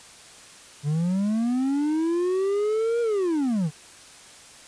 triangle linear two-way sweep, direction up then down, 140.3 to 475.6 to 140.3 Hz, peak -19 dBFS, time 0.83-3.71 s, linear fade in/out 50 ms, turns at 3.01 s, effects white hiss -47 dBFS RMS until 4.67 s + resampled to 22050 Hz

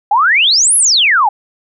sine exponential two-way sweep, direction up then down, 778 to 11290 to 778 Hz, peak -7 dBFS, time 0.11-1.29 s, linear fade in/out 5 ms, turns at 0.76 s, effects none

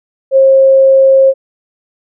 sine tone, 536 Hz, C5, 42 cents sharp, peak -3 dBFS, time 0.31-1.34 s, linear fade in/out 50 ms, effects none

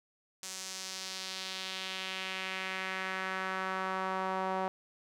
sawtooth tone with band-pass filter sweep, 188.7 Hz, F#3, 34 cents sharp, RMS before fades -37 dBFS, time 0.43-4.68 s, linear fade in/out 0 ms, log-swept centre 6900 to 830 Hz, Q 1.7, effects none

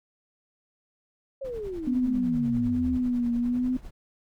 sine exponential sweep, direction down, 556 to 69.3 Hz, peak -31 dBFS, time 1.41-2.98 s, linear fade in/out 10 ms
brown noise with tremolo, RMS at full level -39 dBFS, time 1.44-3.91 s, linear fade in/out 10 ms, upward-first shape triangle, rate 10 Hz, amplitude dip 80%
sine tone with vibrato, 245.4 Hz, B3, 11 cents flat, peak -23 dBFS, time 1.87-3.77 s, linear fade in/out 5 ms, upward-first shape triangle, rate 1.2 Hz, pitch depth 67 cents each way
effects none

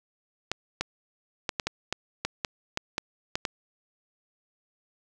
clicks, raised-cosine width 0.2 ms, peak -10 dBFS, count 12, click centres 0.516 / 0.81 / 1.492 / 1.598 / 1.67 / 1.926 / 2.25 / 2.448 / 2.774 / 2.981 / 3.355 / 3.452 s, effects none

